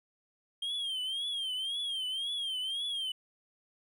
triangle tone with vibrato, 3198 Hz, G7, 34 cents sharp, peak -31 dBFS, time 0.62-3.12 s, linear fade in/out 5 ms, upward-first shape triangle, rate 1.9 Hz, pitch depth 130 cents each way, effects none

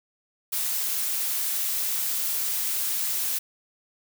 blue noise, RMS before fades -27 dBFS, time 0.52-3.39 s, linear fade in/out 10 ms, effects none

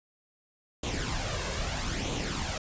pink noise with flanger, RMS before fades -32 dBFS, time 0.83-2.58 s, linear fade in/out 5 ms, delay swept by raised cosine 0.29 to 1.89 ms, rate 0.78 Hz, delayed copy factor +0.55, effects resampled to 16000 Hz

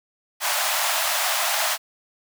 pink high-pass noise, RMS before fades -23 dBFS, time 0.4-1.78 s, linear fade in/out 50 ms, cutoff 600 Hz, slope 96 dB/octave, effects none

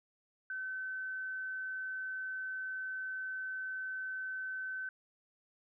sine tone, 1527 Hz, G6, 46 cents flat, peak -37 dBFS, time 0.5-4.89 s, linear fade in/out 2 ms, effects none

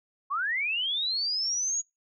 sine linear sweep, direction up, 1056 to 6780 Hz, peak -26 dBFS, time 0.3-1.82 s, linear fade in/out 20 ms, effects noise-tail reverb RT60 0.2 s tail -24 dB re dry

